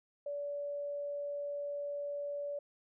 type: tone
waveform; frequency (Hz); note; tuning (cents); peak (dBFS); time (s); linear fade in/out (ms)
sine; 575; D5; -37; -36; 0.26-2.59; 5
effects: none